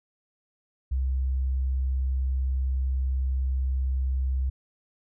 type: tone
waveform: sine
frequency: 65.41 Hz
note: C2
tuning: in tune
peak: -23 dBFS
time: 0.91-4.5 s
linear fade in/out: 10 ms
effects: none